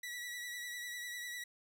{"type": "tone with vibrato", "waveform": "sawtooth", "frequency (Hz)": 1944, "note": "B6", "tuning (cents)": -28, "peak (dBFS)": -38, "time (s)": [0.03, 1.44], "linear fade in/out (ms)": 5, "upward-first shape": "triangle", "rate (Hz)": 10, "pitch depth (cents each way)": 38, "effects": []}